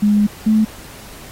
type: tone pair in turn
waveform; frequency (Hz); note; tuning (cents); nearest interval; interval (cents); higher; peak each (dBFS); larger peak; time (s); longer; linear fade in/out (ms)
sine; 207.7 / 217.1; G#3 / A3; 0 / -23; minor second; 77; second; -10; neither; 0.02-0.27 / 0.46-0.65; first; 10
effects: pink hiss -38 dBFS RMS until 1.31 s + AAC 48 kbps